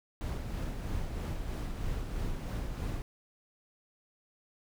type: noise with tremolo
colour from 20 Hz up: brown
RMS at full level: -34 dBFS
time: 0.21-3.02 s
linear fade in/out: 0 ms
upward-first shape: sine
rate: 3.1 Hz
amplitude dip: 35%
effects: none